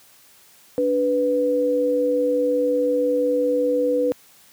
sine tone pair together, 290 / 494.8 Hz, D4 / B4, -22 / +3 cents, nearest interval major sixth, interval 925 cents, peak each -24 / -18 dBFS, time 0.78-4.12 s, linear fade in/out 0 ms, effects white hiss -52 dBFS RMS until 4.52 s + high-pass 80 Hz 12 dB/octave

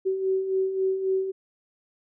sine beating tone pair, 377.8 / 381.5 Hz, F#4 / G4, +36 / -47 cents, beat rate 3.7 Hz, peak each -31 / -23 dBFS, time 0.05-1.32 s, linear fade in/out 20 ms, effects none

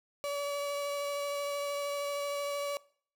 35% pulse tone with vibrato, 571 Hz, D5, 49 cents flat, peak -31 dBFS, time 0.24-2.77 s, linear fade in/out 0 ms, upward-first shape sine, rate 13 Hz, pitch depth 11 cents each way, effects noise-tail reverb RT60 0.5 s tail -21 dB re dry

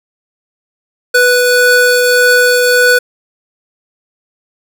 square tone pair together, 493.9 / 1480 Hz, B4 / F#6, 0 / 0 cents, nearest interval octave + perfect fifth, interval 1900 cents, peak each -10 dBFS, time 1.14-2.99 s, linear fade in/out 10 ms, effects none

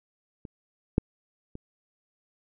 clicks, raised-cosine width 3 ms, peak -27 / -7 / -26 dBFS, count 3, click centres 0.452 / 0.981 / 1.554 s, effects none

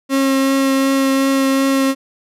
35% pulse tone with vibrato, 270.1 Hz, C#4, 45 cents flat, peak -11 dBFS, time 0.09-1.95 s, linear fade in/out 50 ms, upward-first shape triangle, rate 2.7 Hz, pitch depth 11 cents each way, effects resampled to 32000 Hz

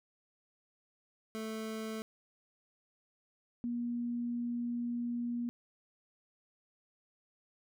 25% pulse / sine tone pair in turn, 220 / 239.1 Hz, A3 / A#3, 0 / +44 cents, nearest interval minor second, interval 144 cents, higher second, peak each -34 / -33 dBFS, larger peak second, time 1.35-2.02 / 3.64-5.49 s, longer second, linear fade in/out 0 ms, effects none

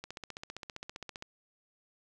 click train, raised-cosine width 0.2 ms, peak -24 dBFS, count 19, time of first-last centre 0.04-1.224 s, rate 15.2 Hz, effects none

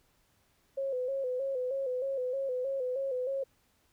sine tone with vibrato, 523.3 Hz, C5, in tune, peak -30 dBFS, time 0.77-3.44 s, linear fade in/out 10 ms, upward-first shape square, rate 3.2 Hz, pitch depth 67 cents each way, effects pink hiss -70 dBFS RMS until 3.92 s

